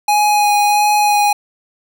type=tone with vibrato; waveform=square; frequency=830.6 Hz; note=G#5; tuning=in tune; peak=-11 dBFS; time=0.08-1.33 s; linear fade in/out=5 ms; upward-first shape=sine; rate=1.5 Hz; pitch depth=13 cents each way; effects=none